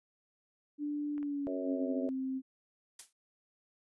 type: tone with pitch glide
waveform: sine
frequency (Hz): 293.7 to 263.2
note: D4 to C4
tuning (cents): 0 to +10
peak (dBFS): -33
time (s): 0.78-2.42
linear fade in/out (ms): 50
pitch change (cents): -190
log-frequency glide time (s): 1.15-1.91
type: clicks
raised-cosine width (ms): 0.5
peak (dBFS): -39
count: 2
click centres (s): 1.18 / 1.229
type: harmonic tone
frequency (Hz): 92.5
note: F#2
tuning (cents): 0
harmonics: 3 / 4 / 5 / 6 / 7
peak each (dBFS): -40 / -42 / -42 / -40 / -42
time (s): 1.47-2.09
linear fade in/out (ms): 0
type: noise with exponential decay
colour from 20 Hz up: blue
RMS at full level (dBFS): -40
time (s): 2.99-3.13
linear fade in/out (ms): 5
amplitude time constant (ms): 30
effects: resampled to 24000 Hz